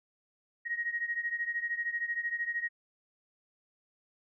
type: beating tone pair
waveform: sine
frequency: 1879 / 1892 Hz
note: A#6 / A#6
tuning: +13 / +25 cents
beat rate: 13 Hz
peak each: -33 / -36 dBFS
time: 0.65-2.69 s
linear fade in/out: 20 ms
effects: none